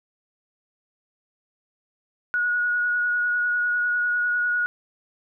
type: tone with vibrato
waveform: sine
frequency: 1454 Hz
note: F#6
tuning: 31 cents flat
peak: -20 dBFS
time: 2.34-4.66 s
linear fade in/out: 0 ms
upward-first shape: sine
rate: 10 Hz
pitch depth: 13 cents each way
effects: none